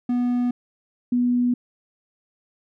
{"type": "tone pair in turn", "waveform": ["triangle", "sine"], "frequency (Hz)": [244.9, 244.9], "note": ["B3", "B3"], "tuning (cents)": [-14, -14], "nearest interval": "unison", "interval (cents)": 0, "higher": "neither", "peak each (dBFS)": -17, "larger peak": "neither", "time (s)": [[0.09, 0.51], [1.12, 1.54]], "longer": "neither", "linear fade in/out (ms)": 5, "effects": []}